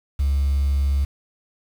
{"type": "tone", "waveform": "sine", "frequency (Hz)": 69.5, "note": "C#2", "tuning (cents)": 5, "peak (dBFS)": -15, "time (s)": [0.19, 1.05], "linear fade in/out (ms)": 10, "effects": ["tanh soft clip ceiling -15 dBFS", "7-bit"]}